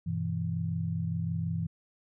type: chord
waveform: sine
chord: E minor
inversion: first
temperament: equal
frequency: 98 / 123.47 / 164.81 Hz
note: G2 / B2 / E3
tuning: 0 / 0 / 0 cents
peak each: -34 / -37 / -31 dBFS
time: 0.06-1.67 s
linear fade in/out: 10 ms
effects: none